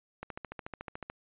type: click train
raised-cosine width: 0.5 ms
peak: -24 dBFS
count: 13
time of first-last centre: 0.23-1.1 s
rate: 13.8 Hz
effects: resampled to 8000 Hz